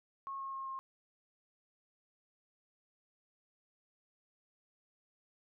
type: tone with pitch steps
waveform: sine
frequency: 1089 / 1082.1 / 1075.2 / 1068.4 Hz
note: C#6 / C#6 / C6 / C6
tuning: -31 / -42 / +47 / +36 cents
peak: -39 dBFS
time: 0.27-0.79 s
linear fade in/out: 0 ms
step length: 130 ms
effects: none